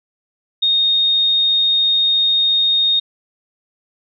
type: tone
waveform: sine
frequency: 3703 Hz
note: A#7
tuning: 12 cents flat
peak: -12 dBFS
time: 0.62-3 s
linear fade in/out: 10 ms
effects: none